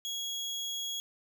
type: tone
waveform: 30% pulse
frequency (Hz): 3322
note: G#7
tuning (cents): 0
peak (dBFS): -31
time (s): 0.05-1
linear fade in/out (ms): 0
effects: none